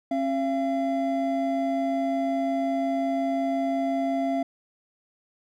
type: tone pair together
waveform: triangle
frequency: 270 / 681.4 Hz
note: C#4 / F5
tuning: -45 / -43 cents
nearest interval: octave + major third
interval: 1602 cents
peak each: -24 dBFS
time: 0.11-4.43 s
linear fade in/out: 5 ms
effects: none